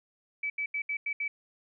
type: tone bursts at uneven times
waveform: sine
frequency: 2298 Hz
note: D7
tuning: 38 cents flat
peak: -29 dBFS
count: 6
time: 0.43-0.5 / 0.58-0.66 / 0.74-0.82 / 0.89-0.97 / 1.06-1.13 / 1.2-1.28 s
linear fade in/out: 5 ms
effects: none